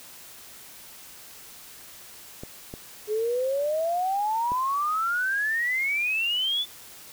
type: clicks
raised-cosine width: 2 ms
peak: -23 dBFS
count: 3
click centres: 2.435 / 2.739 / 4.519 s
type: exponential sweep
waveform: sine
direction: up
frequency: 415.3 to 3520 Hz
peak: -23 dBFS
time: 3.07-6.66 s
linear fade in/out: 50 ms
effects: white hiss -46 dBFS RMS until 7.12 s